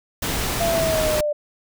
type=noise; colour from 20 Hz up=pink; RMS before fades=-24 dBFS; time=0.22-1.21 s; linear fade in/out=5 ms
type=linear sweep; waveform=sine; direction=down; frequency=682 to 587.3 Hz; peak=-19 dBFS; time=0.6-1.33 s; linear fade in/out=10 ms
effects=none